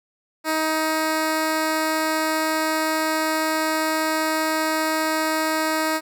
10% pulse tone, 315.1 Hz, D#4, 22 cents sharp, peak -12 dBFS, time 0.44-6.01 s, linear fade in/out 50 ms, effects none

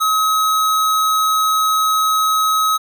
square tone, 1276 Hz, D#6, 43 cents sharp, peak -14 dBFS, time 0-2.78 s, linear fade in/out 20 ms, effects none

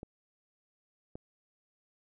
clicks, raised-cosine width 2 ms, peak -29 dBFS, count 2, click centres 0.031 / 1.155 s, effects none

